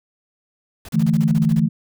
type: noise bursts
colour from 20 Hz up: pink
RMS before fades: -37 dBFS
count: 11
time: 0.85-1.597 s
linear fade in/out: 2 ms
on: 37 ms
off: 34 ms
type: chord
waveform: sine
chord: D suspended second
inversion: none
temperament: just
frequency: 146.83 / 165.19 / 220.2 Hz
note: D3 / E3 / A3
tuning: 0 / +4 / +2 cents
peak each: -21 / -17 / -18 dBFS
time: 0.93-1.69 s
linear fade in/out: 20 ms
effects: none